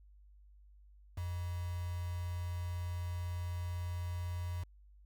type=tone with quantisation; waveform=sine; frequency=88 Hz; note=F2; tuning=14 cents sharp; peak=-36 dBFS; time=1.17-4.64 s; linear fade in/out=10 ms; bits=8; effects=added 50 Hz sine -57 dBFS peak until 5.05 s